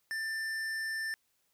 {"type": "tone with hard clipping", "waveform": "sine", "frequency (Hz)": 1780, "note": "A6", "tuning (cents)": 20, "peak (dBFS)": -35, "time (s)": [0.11, 1.14], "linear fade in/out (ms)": 0, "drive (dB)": 11, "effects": ["white hiss -75 dBFS RMS until 1.53 s"]}